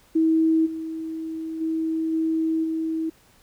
sine tone with level steps, 321.7 Hz, E4, 42 cents flat, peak -16 / -28 / -22 / -20 / -23 dBFS, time 0.15-3.1 s, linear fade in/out 10 ms, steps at 0.65 / 1.6 / 2.12 / 2.63 s, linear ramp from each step 20 ms, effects pink hiss -57 dBFS RMS until 3.42 s

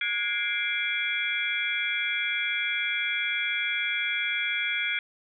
sine tone cluster, 1445 / 1648 / 2105 / 2345 / 3341 Hz, F#6 / G#6 / C7 / D7 / G#7, -41 / -14 / +10 / -3 / +10 cents, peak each -34 / -34 / -32 / -29 / -33 dBFS, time 0.01-4.99 s, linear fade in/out 2 ms, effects none

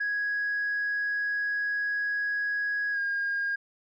sine tone with pitch glide, 1661.2 to 1622.3 Hz, G#6 to G#6, 0 to -41 cents, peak -25 dBFS, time 0-3.56 s, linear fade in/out 10 ms, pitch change -41 cents, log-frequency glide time 2.92-2.99 s, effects tanh soft clip ceiling -23 dBFS

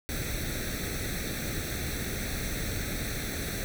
pink noise with comb filter, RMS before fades -33 dBFS, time 0.09-3.64 s, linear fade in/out 0 ms, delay 0.5 ms, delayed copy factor +0.8, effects none

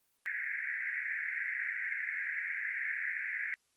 white band-pass noise, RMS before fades -37 dBFS, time 0.26-3.54 s, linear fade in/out 0 ms, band 1600 to 2200 Hz, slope 96 dB/octave, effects white hiss -75 dBFS RMS until 3.76 s + Opus 24 kbps

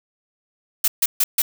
blue noise bursts, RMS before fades -17 dBFS, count 4, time 0.84-1.42 s, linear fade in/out 5 ms, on 40 ms, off 140 ms, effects none

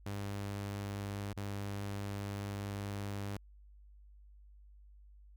sawtooth tone with dropouts, 100.6 Hz, G2, 45 cents sharp, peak -34 dBFS, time 0.06-3.37 s, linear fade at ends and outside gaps 5 ms, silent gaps 1.33-1.367 s, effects added 50 Hz sine -55 dBFS peak until 5.36 s

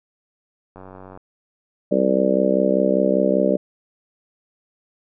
click train, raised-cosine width 1 ms, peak -26 dBFS, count 40, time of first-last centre 0.76-1.174 s, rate 94.1 Hz
harmonic tone, 65.1 Hz, C2, 8 cents flat, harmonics 3 / 4 / 5 / 6 / 7 / 8 / 9, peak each -22 / -24 / -24 / -26 / -23 / -24 / -20 dBFS, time 1.91-3.57 s, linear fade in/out 10 ms
effects none

